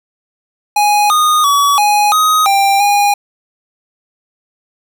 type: tone with pitch steps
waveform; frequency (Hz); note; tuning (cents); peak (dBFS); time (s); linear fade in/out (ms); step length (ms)
square; 830 / 1232 / 1136 / 831 / 1256 / 791 / 816; G#5 / D#6 / C#6 / G#5 / D#6 / G5 / G#5; -1 / -17 / +42 / +1 / +16 / +15 / -31; -9; 0.76-3.14; 5; 340
effects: none